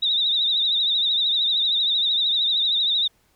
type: tone with vibrato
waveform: sine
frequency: 3732 Hz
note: A#7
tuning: 1 cent sharp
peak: -18 dBFS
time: 0.02-3.08 s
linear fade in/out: 10 ms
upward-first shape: triangle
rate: 13 Hz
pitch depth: 98 cents each way
effects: pink hiss -63 dBFS RMS until 3.35 s